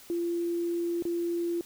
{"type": "tone with dropouts", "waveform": "sine", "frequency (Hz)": 342.7, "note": "F4", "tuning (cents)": -33, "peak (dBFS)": -27, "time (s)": [0.1, 1.61], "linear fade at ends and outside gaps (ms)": 1, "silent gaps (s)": [1.024, 1.052], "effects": ["white hiss -52 dBFS RMS until 1.65 s"]}